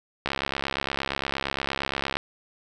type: click train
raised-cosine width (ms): 0.3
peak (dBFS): -10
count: 132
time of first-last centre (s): 0.26-2.17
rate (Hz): 68.6
effects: none